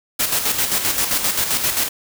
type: noise with tremolo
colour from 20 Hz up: white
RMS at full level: -18 dBFS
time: 0.19-1.89 s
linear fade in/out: 10 ms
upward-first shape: square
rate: 7.6 Hz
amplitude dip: 50%
effects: none